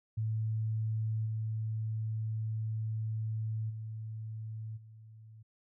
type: tone with level steps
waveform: sine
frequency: 110 Hz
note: A2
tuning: in tune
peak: -30 / -32 / -38 / -50 dBFS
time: 0.17-5.43 s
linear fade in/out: 10 ms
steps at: 1.25 / 3.69 / 4.76 s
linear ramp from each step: 20 ms
effects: none